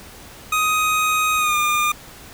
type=tone with pitch glide; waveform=25% pulse; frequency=1252 to 1207.3 Hz; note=D#6 to D6; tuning=+10 to +47 cents; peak=-13 dBFS; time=0.52-1.92 s; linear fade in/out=5 ms; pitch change=-63 cents; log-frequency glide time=1.37-1.56 s; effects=pink hiss -41 dBFS RMS until 2.33 s